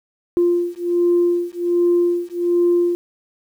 sine beating tone pair, 348.1 / 349.4 Hz, F4 / F4, -6 / +1 cents, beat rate 1.3 Hz, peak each -17 dBFS, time 0.37-2.95 s, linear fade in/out 0 ms, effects tanh soft clip ceiling -8 dBFS + 8-bit

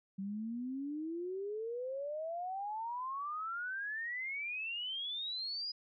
sine exponential sweep, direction up, 190.4 to 4978 Hz, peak -37 dBFS, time 0.18-5.72 s, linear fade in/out 10 ms, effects none

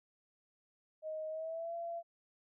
sine tone with pitch glide, 626 to 678.7 Hz, D#5 to F5, +10 to -50 cents, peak -38 dBFS, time 1.02-2.03 s, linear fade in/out 50 ms, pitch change +140 cents, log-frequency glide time 1.29-1.74 s, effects none

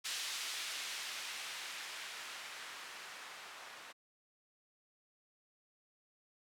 violet noise with low-pass filter sweep, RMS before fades -45 dBFS, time 0.04-3.93 s, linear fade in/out 20 ms, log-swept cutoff 3400 to 1200 Hz, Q 0.8, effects none

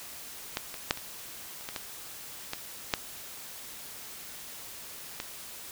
clicks, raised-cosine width 0.2 ms, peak -12 / -21 / -6 / -22 / -29 / -19 / -16 / -15 / -7 / -16 dBFS, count 10, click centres 0.571 / 0.742 / 0.909 / 0.974 / 1.61 / 1.689 / 1.762 / 2.534 / 2.938 / 5.201 s, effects white hiss -44 dBFS RMS until 5.71 s

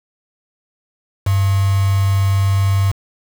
sine tone with quantisation, 97.8 Hz, G2, 4 cents flat, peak -12 dBFS, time 1.26-2.92 s, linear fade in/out 10 ms, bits 4, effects none

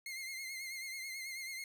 sawtooth tone with vibrato, 2117 Hz, C7, 20 cents sharp, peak -38 dBFS, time 0.06-1.64 s, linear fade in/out 2 ms, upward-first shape triangle, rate 9.2 Hz, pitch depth 59 cents each way, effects none

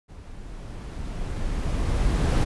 brown noise with level ramp, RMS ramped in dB -42 to -18 dBFS, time 0.08-2.45 s, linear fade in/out 20 ms, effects resampled to 24000 Hz

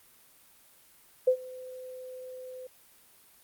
sine tone with ADSR envelope, 510 Hz, C5, 44 cents flat, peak -17 dBFS, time 1.27-2.67 s, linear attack 9 ms, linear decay 81 ms, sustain -23 dB, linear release 4 ms, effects white hiss -59 dBFS RMS until 3.43 s + Opus 32 kbps

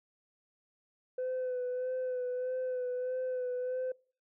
sine tone with vibrato, 505 Hz, B4, 39 cents sharp, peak -30 dBFS, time 1.18-3.92 s, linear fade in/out 5 ms, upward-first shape sine, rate 1.6 Hz, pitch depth 27 cents each way, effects noise-tail reverb RT60 0.4 s tail -24 dB re dry + tanh soft clip ceiling -30 dBFS

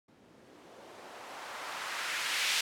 violet noise with low-pass filter sweep, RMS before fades -38 dBFS, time 0.08-2.61 s, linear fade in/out 5 ms, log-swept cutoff 210 to 2900 Hz, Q 1.1, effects none

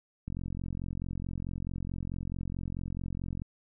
click train, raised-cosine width 5 ms, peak -24 dBFS, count 141, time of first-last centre 0.28-3.419 s, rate 44.6 Hz, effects none

